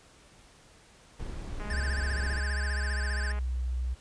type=noise; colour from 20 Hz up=brown; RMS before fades=-38 dBFS; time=1.19-2.4 s; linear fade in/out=10 ms
type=click train; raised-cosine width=0.5 ms; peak=-29 dBFS; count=373; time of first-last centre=1.6-3.388 s; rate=208 Hz
type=tone with vibrato; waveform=square; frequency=1661.2 Hz; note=G#6; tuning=in tune; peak=-35 dBFS; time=1.7-3.32 s; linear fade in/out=2 ms; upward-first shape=sine; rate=15 Hz; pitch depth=160 cents each way
type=tone with pitch glide; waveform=sine; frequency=67.4 to 62.52 Hz; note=C#2 to B1; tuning=-48 to +22 cents; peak=-28 dBFS; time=1.7-3.95 s; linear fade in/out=20 ms; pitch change=-130 cents; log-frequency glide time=2.62-3.6 s
effects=pink hiss -57 dBFS RMS until 4 s + resampled to 22050 Hz